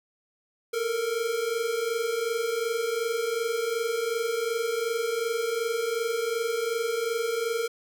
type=tone pair together; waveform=square; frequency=443.5 / 466.2 Hz; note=A4 / A#4; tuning=+14 / 0 cents; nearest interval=minor second; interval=86 cents; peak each=-32 / -28 dBFS; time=0.73-7.68 s; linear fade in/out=10 ms; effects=none